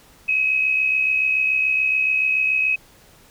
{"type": "tone pair together", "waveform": "sine", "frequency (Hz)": [2489, 2556], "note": ["D#7", "D#7"], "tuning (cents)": [0, 46], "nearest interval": "unison", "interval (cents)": 46, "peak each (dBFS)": [-26, -17], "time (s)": [0.28, 2.76], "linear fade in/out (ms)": 10, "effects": ["pink hiss -51 dBFS RMS until 3.3 s"]}